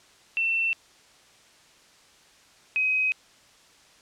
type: tone pair in turn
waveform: sine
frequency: 2690 / 2527 Hz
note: E7 / D#7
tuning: +34 / +26 cents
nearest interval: minor second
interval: 108 cents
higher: first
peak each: -22 / -21 dBFS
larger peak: second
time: 0.37-0.73 / 2.76-3.12 s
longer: neither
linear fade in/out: 0 ms
effects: white hiss -56 dBFS RMS until 4.01 s + low-pass 7000 Hz 12 dB/octave